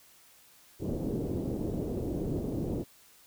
white low-pass noise, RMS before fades -33 dBFS, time 0.79-2.85 s, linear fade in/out 50 ms, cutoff 420 Hz, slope 24 dB/octave, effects white hiss -59 dBFS RMS until 3.26 s

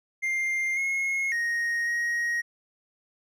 triangle tone with pitch steps, 2105 / 2164 / 1870 / 1884 Hz, C7 / C#7 / A#6 / A#6, +10 / -42 / +5 / +18 cents, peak -23 dBFS, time 0.22-2.42 s, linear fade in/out 20 ms, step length 550 ms, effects none

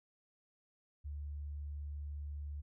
sine tone, 72.9 Hz, D2, 12 cents flat, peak -40 dBFS, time 1.04-2.62 s, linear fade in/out 20 ms, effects none

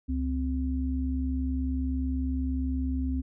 sine tone pair together, 69.3 / 259.7 Hz, C#2 / C4, 0 / -13 cents, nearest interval octave + major seventh, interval 2287 cents, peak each -28 / -30 dBFS, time 0.08-3.22 s, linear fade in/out 20 ms, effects none

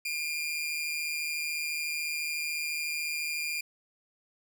sawtooth tone with amplitude modulation, 2404 Hz, D7, 40 cents sharp, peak -25 dBFS, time 0.05-3.61 s, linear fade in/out 5 ms, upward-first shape sine, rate 154 Hz, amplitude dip 55%, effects none

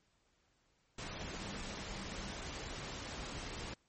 sine tone in noise, 196.3 Hz, G3, 3 cents sharp, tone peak -52 dBFS, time 1.34-2.35 s, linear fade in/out 5 ms, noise pink, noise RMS -44 dBFS, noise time 0.98-3.74 s, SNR -11 dB, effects pink hiss -75 dBFS RMS until 3.88 s + MP3 32 kbps

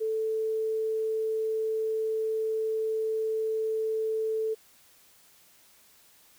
sine tone, 440 Hz, A4, in tune, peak -26 dBFS, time 0-4.55 s, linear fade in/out 20 ms, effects white hiss -59 dBFS RMS until 6.38 s

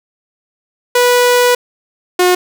sawtooth tone pair in turn, 490.6 / 360.9 Hz, B4 / F#4, -12 / -43 cents, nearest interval perfect fourth, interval 531 cents, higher first, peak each -4 dBFS, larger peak neither, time 0.95-1.55 / 2.19-2.35 s, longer first, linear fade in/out 5 ms, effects none

